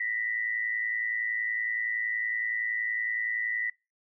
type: tone pair together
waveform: sine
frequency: 1864.7 / 1975.4 Hz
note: A#6 / B6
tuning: 0 / 0 cents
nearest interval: minor second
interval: 100 cents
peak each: -34 / -29 dBFS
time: 0-3.7 s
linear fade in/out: 5 ms
effects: noise-tail reverb RT60 0.3 s tail -26 dB re dry